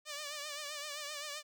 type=tone with vibrato; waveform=5% pulse; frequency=590 Hz; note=D5; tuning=8 cents sharp; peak=-29 dBFS; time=0.05-1.43 s; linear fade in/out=50 ms; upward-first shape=triangle; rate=7.7 Hz; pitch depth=77 cents each way; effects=none